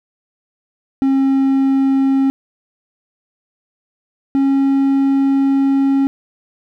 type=tone pair in turn; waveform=triangle; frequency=269.8 / 273.3 Hz; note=C#4 / C#4; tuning=-47 / -24 cents; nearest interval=unison; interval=23 cents; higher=second; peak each=-9 dBFS; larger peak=neither; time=1.02-2.3 / 4.35-6.07 s; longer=second; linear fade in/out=0 ms; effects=none